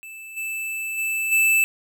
square tone with level steps, 2637 Hz, E7, in tune, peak -37 / -27 / -23 / -16 dBFS, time 0.03-1.64 s, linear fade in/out 0 ms, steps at 0.36 / 0.97 / 1.31 s, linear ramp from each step 20 ms, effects none

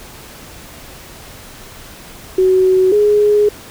sine tone pair in turn, 373.8 / 416.7 Hz, F#4 / G#4, +18 / +6 cents, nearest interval major second, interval 188 cents, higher second, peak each -8 / -8 dBFS, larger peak neither, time 2.38-2.92 / 2.92-3.49 s, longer second, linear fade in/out 5 ms, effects pink hiss -36 dBFS RMS until 3.7 s

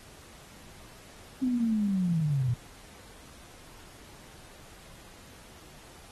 sine linear sweep, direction down, 258.7 to 116.54 Hz, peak -24 dBFS, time 1.42-2.54 s, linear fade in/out 5 ms, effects pink hiss -52 dBFS RMS until 6.11 s + AAC 32 kbps

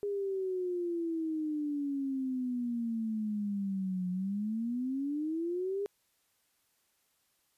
sine exponential two-way sweep, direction down then up, 410.3 to 179.8 to 410.3 Hz, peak -31 dBFS, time 0.03-5.86 s, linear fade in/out 0 ms, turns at 4.1 s, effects white hiss -74 dBFS RMS until 7.57 s + resampled to 32000 Hz

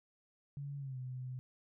sine tone with pitch glide, 141.6 to 127.62 Hz, C#3 to C3, +37 to -43 cents, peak -40 dBFS, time 0.57-1.39 s, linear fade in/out 0 ms, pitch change -180 cents, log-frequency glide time 0.78-0.98 s, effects none

